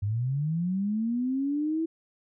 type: linear sweep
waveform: sine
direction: up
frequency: 97 to 329.6 Hz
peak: -25 dBFS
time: 0.02-1.86 s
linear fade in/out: 10 ms
effects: none